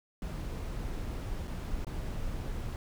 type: noise with dropouts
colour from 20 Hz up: brown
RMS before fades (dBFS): -36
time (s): 0.22-2.76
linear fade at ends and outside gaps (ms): 1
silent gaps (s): 1.474-1.478 / 1.847-1.868
effects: none